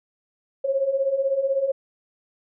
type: beating tone pair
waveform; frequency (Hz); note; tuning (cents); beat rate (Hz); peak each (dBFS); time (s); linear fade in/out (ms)
sine; 530 / 546; C5 / C#5; +22 / -26; 16; -26 / -21; 0.64-1.72; 10
effects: none